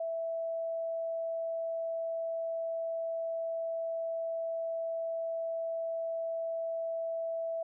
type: tone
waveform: sine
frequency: 659.3 Hz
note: E5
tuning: in tune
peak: -32 dBFS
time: 0-7.63 s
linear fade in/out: 5 ms
effects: none